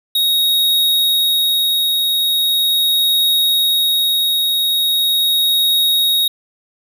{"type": "tone with tremolo", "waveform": "square", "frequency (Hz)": 3762, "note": "A#7", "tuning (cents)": 15, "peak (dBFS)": -12, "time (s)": [0.15, 6.28], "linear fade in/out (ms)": 5, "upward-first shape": "triangle", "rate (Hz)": 0.4, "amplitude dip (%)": 25, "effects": []}